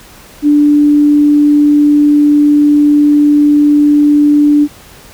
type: tone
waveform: sine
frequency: 293.7 Hz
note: D4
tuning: in tune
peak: -4 dBFS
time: 0.42-4.68 s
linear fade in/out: 50 ms
effects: pink hiss -37 dBFS RMS until 5.13 s